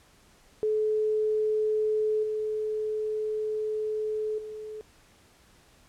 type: tone with level steps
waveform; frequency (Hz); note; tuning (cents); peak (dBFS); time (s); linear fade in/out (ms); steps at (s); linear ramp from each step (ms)
sine; 430; A4; -40; -23 / -27 / -36; 0.63-4.81; 0; 2.23 / 4.38; 5
effects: pink hiss -59 dBFS RMS until 5.88 s + low-pass 11000 Hz 12 dB/octave